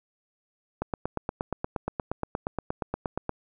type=click train; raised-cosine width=1 ms; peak=-14 dBFS; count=22; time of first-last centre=0.82-3.293 s; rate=8.49 Hz; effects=none